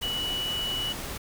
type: tone in noise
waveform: sine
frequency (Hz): 2946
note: F#7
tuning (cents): -8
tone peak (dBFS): -28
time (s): 0.02-0.93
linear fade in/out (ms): 10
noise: pink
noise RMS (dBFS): -36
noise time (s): 0.01-1.18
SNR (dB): +5
effects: none